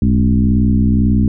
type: tone with frequency modulation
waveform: sine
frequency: 146.83 Hz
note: D3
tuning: in tune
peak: -9 dBFS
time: 0.02-1.28 s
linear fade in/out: 2 ms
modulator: 62 Hz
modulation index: 1.9
effects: none